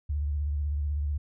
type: tone with vibrato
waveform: sine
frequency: 73.1 Hz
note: D2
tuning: 7 cents flat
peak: -26 dBFS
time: 0.09-1.18 s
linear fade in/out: 10 ms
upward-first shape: sine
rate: 16 Hz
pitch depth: 77 cents each way
effects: none